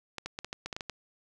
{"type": "clicks", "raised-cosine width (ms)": 0.2, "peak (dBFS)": -19, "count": 10, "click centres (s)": [0.183, 0.26, 0.389, 0.446, 0.529, 0.66, 0.728, 0.765, 0.808, 0.897], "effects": []}